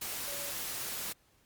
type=tone in noise; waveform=sine; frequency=570 Hz; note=C#5; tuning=48 cents sharp; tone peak=-46 dBFS; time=0.27-0.51 s; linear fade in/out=10 ms; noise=white; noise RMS=-38 dBFS; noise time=0.01-1.13 s; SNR=-11 dB; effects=pink hiss -68 dBFS RMS until 1.45 s + Opus 48 kbps